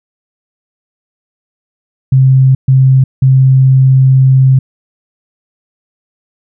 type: tone bursts at uneven times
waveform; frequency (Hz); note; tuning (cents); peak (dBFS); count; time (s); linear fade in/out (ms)
sine; 132.1; C3; +17; -3; 3; 2.12-2.55 / 2.68-3.04 / 3.22-4.59; 5
effects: none